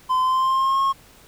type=tone with pitch glide; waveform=triangle; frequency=1026 to 1085.1 Hz; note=C6 to C#6; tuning=-34 to -37 cents; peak=-15 dBFS; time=0.09-0.93 s; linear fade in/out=20 ms; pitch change=+97 cents; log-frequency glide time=0.21-0.82 s; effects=pink hiss -50 dBFS RMS until 1.27 s